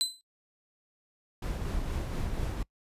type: tone with exponential decay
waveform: 30% pulse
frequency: 4038 Hz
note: B7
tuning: 38 cents sharp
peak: -19 dBFS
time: 0.01-0.21 s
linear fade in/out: 0 ms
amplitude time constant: 43 ms
type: noise with tremolo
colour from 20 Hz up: brown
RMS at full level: -31 dBFS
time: 1.42-2.63 s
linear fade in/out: 5 ms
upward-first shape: triangle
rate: 4.2 Hz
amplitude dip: 35%
effects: noise-tail reverb RT60 0.1 s tail -24 dB re dry + resampled to 32000 Hz